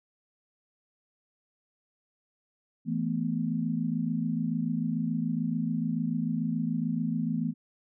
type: chord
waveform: sine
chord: E suspended fourth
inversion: none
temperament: equal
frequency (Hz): 164.81 / 220 / 246.9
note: E3 / A3 / B3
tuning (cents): 0 / 0 / 0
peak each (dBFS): -31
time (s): 2.85-7.54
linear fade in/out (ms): 50
effects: none